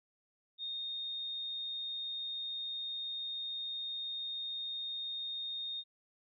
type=tone; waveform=sine; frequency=3687 Hz; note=A#7; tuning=20 cents flat; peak=-37 dBFS; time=0.58-5.84 s; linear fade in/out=50 ms; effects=none